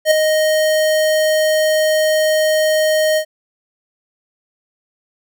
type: tone with ADSR envelope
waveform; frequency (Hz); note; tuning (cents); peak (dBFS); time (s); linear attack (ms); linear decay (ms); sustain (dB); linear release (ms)
square; 622; D#5; -1; -7; 0.05-3.25; 62; 4; -6; 79
effects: none